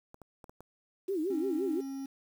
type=clicks; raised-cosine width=1 ms; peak=-35 dBFS; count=5; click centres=0.144 / 0.217 / 0.442 / 0.495 / 0.606 s
type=tone with vibrato; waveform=sine; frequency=349.2 Hz; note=F4; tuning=in tune; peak=-29 dBFS; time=1.08-1.81 s; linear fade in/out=10 ms; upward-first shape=sine; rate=5.8 Hz; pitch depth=240 cents each way
type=tone; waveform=triangle; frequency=271.1 Hz; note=C#4; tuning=38 cents flat; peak=-34 dBFS; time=1.3-2.06 s; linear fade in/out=5 ms
effects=9-bit